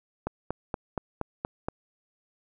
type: click train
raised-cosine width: 1 ms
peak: -15 dBFS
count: 7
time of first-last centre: 0.27-1.685 s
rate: 4.24 Hz
effects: none